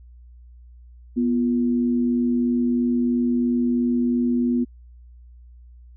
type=tone pair together; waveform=sine; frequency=243.7 / 346.7 Hz; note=B3 / F4; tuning=-23 / -13 cents; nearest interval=tritone; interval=610 cents; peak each=-18 / -28 dBFS; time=1.16-4.65 s; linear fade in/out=20 ms; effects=added 60 Hz sine -43 dBFS peak until 5.96 s